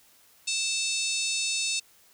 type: harmonic tone with a mistuned harmonic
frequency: 880 Hz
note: A5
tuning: in tune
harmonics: 3 / 4 / 5 / 6 / 7 / 8 / 9 / 10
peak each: -32 / -33 / -34 / -35 / -35 / -36 / -37 / -37 dBFS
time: 0.47-1.8 s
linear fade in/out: 10 ms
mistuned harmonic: 4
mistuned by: +79 cents
effects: white hiss -59 dBFS RMS until 2.13 s